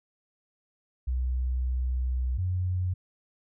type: tone pair in turn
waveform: sine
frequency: 63 / 91.04 Hz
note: B1 / F#2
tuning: +35 / -28 cents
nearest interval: tritone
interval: 637 cents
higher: second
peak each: -25 dBFS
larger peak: neither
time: 1.07-2.38 / 2.38-2.94 s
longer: first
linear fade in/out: 10 ms
effects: none